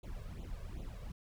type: noise with flanger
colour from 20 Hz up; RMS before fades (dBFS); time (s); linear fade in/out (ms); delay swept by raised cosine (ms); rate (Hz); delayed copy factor
brown; -44; 0.03-1.12; 5; 0.28 to 1.88; 2.6; +0.85
effects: none